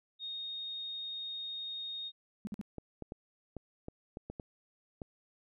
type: tone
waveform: sine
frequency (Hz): 3711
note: A#7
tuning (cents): -9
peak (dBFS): -38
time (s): 0.19-2.12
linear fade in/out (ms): 50
type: tone bursts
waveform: sine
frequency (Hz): 207.1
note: G#3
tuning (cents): -5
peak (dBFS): -36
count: 3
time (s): 2.45-2.613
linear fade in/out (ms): 0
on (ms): 21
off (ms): 50
type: clicks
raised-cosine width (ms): 2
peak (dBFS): -28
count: 9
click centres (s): 2.783 / 3.023 / 3.121 / 3.567 / 3.884 / 4.171 / 4.3 / 4.398 / 5.018
effects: none